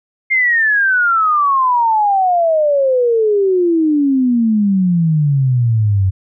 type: exponential sweep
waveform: sine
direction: down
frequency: 2128 to 92.5 Hz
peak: -10 dBFS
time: 0.3-6.11 s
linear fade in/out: 20 ms
effects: none